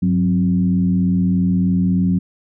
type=tone with frequency modulation; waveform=sine; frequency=182 Hz; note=F#3; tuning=28 cents flat; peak=-13 dBFS; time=0.02-2.19 s; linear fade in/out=10 ms; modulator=83.2 Hz; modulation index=0.7; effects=none

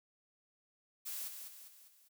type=noise with echo; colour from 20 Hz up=blue; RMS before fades=-42 dBFS; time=1.05-1.29 s; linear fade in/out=20 ms; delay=200 ms; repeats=4; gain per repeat=-6 dB; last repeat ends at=2.09 s; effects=none

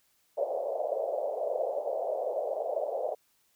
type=band-pass noise; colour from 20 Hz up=pink; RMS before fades=-32 dBFS; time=0.37-3.15 s; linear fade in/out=10 ms; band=510 to 670 Hz; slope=48 dB/octave; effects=white hiss -70 dBFS RMS until 3.55 s

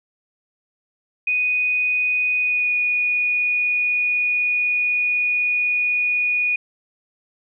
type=tone with pitch glide; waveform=sine; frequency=2485 to 2461 Hz; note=D#7 to D#7; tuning=-3 to -20 cents; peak=-17 dBFS; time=1.27-6.56 s; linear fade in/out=5 ms; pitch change=-17 cents; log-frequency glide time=2.4-2.73 s; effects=none

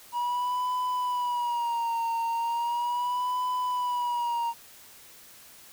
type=tone with vibrato; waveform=triangle; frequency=959 Hz; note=A#5; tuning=49 cents sharp; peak=-24 dBFS; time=0.12-4.54 s; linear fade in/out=50 ms; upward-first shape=sine; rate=0.37 Hz; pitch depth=72 cents each way; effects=white hiss -51 dBFS RMS until 5.72 s

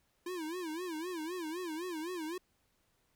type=tone with vibrato; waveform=square; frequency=337 Hz; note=E4; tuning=38 cents sharp; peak=-38 dBFS; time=0.26-2.38 s; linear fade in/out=5 ms; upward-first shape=sine; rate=3.9 Hz; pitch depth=160 cents each way; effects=pink hiss -75 dBFS RMS until 3.15 s

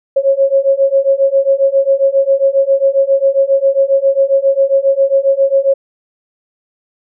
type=beating tone pair; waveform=sine; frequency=542 / 549.4 Hz; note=C#5 / C#5; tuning=-39 / -16 cents; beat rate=7.4 Hz; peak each=-12 / -11 dBFS; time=0.16-5.74 s; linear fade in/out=10 ms; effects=none

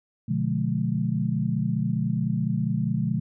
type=chord; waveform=sine; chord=B diminished seventh; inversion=none; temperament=just; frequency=123.47 / 148.16 / 177.8 / 213.4 Hz; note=B2 / D3 / F3 / Ab3; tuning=0 / +16 / +31 / +47 cents; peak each=-28 dBFS; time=0.28-3.2 s; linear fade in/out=10 ms; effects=none

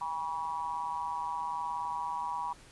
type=tone with amplitude modulation; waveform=sine; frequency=969 Hz; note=B5; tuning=33 cents flat; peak=-28 dBFS; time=0.01-2.53 s; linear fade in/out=5 ms; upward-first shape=sine; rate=157 Hz; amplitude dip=95%; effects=pink hiss -56 dBFS RMS until 2.71 s + resampled to 24000 Hz

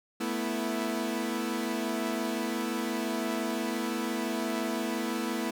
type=chord; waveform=sawtooth; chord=A suspended second; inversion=none; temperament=equal with one note detuned; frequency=220 / 245.8 / 329.6 Hz; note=A3 / B3 / E4; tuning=0 / -8 / 0 cents; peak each=-30 dBFS; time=0.2-5.51 s; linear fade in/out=10 ms; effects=none

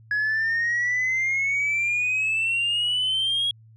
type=exponential sweep; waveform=sine; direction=up; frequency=1677 to 3322 Hz; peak=-19 dBFS; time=0.11-3.51 s; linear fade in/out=2 ms; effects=tanh soft clip ceiling -19 dBFS + added 111 Hz sine -48 dBFS peak until 3.76 s

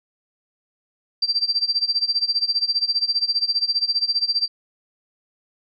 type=tone with tremolo; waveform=sine; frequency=4699 Hz; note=D8; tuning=in tune; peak=-15 dBFS; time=1.22-4.48 s; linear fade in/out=5 ms; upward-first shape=sine; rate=15 Hz; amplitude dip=90%; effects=none

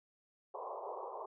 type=band-pass noise; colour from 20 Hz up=white; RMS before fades=-44 dBFS; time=0.54-1.26 s; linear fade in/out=5 ms; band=380 to 1100 Hz; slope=96 dB/octave; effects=none

